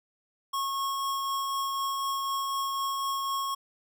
square tone with tremolo, 1093 Hz, C#6, 25 cents flat, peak -28 dBFS, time 0.53-3.55 s, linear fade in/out 10 ms, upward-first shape triangle, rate 4 Hz, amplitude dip 25%, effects none

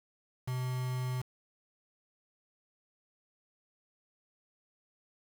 triangle tone with quantisation, 127.1 Hz, C3, 50 cents flat, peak -30 dBFS, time 0.47-1.22 s, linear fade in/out 10 ms, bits 7, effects none

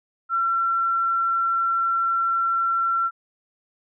sine tone, 1356 Hz, E6, 49 cents sharp, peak -19 dBFS, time 0.29-3.11 s, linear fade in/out 50 ms, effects none

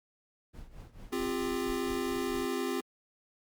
brown noise with tremolo, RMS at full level -44 dBFS, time 0.53-2.47 s, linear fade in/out 20 ms, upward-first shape triangle, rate 4.5 Hz, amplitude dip 85%
square chord, C suspended fourth, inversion none, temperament equal with one note detuned, 261.6 / 349.2 / 400.7 Hz, C4 / F4 / G4, 0 / 0 / +38 cents, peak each -36 dBFS, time 1.12-2.81 s, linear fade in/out 10 ms
effects Opus 48 kbps

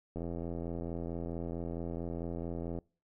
click train, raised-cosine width 2 ms, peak -26 dBFS, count 223, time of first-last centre 0.16-2.787 s, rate 84.5 Hz, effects noise-tail reverb RT60 0.4 s tail -26 dB re dry

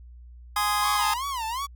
sawtooth chord, Ab major, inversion none, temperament just, 830.6 / 1038.3 / 1245.9 Hz, Ab5 / C6 / Eb6, 0 / -14 / +2 cents, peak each -23 / -24 / -22 dBFS, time 0.56-1.14 s, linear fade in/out 5 ms
45% pulse tone with vibrato, 1000 Hz, B5, 21 cents sharp, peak -28 dBFS, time 0.81-1.67 s, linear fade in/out 20 ms, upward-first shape sine, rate 2.7 Hz, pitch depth 220 cents each way
effects added 60 Hz sine -43 dBFS peak until 1.75 s

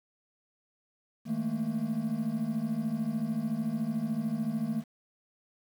triangle tone cluster, 157.8 / 214.7 / 228.3 Hz, D#3 / A3 / A#3, +25 / -42 / -36 cents, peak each -35 / -31 / -29 dBFS, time 1.25-4.84 s, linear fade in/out 50 ms, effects tanh soft clip ceiling -19 dBFS + 9-bit

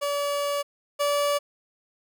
30% pulse tone pair in turn, 573 / 577 Hz, D5 / D5, -43 / -31 cents, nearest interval unison, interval 12 cents, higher second, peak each -22 / -19 dBFS, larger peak second, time 0.01-0.63 / 0.99-1.39 s, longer first, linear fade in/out 20 ms, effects none

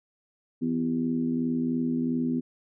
harmonic tone with a mistuned harmonic, 82.9 Hz, E2, 10 cents sharp, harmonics 2 / 3 / 4 / 5, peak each -34 / -25 / -35 / -39 dBFS, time 0.61-2.41 s, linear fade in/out 20 ms, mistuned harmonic 5, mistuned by -92 cents, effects none

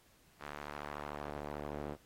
sawtooth tone with band-pass filter sweep, 73.42 Hz, D2, in tune, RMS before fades -44 dBFS, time 0.39-1.97 s, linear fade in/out 50 ms, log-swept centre 1500 to 460 Hz, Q 0.93, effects pink hiss -67 dBFS RMS until 2.05 s + AAC 48 kbps

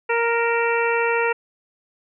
harmonic tone with a mistuned harmonic, 466.2 Hz, A#4, in tune, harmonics 1 / 2 / 3 / 4 / 5 / 6, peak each -21 / -24 / -26 / -27 / -28 / -29 dBFS, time 0.09-1.33 s, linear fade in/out 10 ms, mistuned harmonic 6, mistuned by -57 cents, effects none

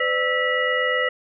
sine tone cluster, 507 / 595 / 1315 / 1955 / 2875 Hz, B4 / D5 / E6 / B6 / F7, +45 / +22 / -5 / -18 / +50 cents, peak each -24 / -29 / -27 / -22 / -30 dBFS, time 0-1.09 s, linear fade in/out 5 ms, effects none

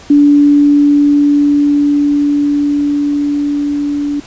sine tone with level ramp, 289.3 Hz, D4, 26 cents flat, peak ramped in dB -3 to -13 dBFS, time 0.1-4.2 s, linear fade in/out 5 ms, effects pink hiss -36 dBFS RMS until 4.26 s + resampled to 16000 Hz

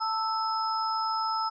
sine tone cluster, 887 / 1315 / 5130 Hz, A5 / E6 / E8, +14 / -5 / -48 cents, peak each -30 / -29 / -36 dBFS, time 0-1.5 s, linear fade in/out 20 ms, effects none

